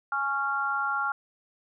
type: harmonic tone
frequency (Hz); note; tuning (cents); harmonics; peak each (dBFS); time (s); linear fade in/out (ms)
277.2; C#4; 0; 3 / 4 / 5; -32 / -33 / -27; 0.12-1.12; 2
effects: none